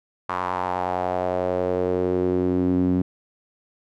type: tone with band-pass filter sweep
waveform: sawtooth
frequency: 90.9 Hz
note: F#2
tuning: 30 cents flat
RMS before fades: -23 dBFS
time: 0.29-3.02 s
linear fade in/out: 5 ms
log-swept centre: 1100 to 240 Hz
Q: 3.4
effects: none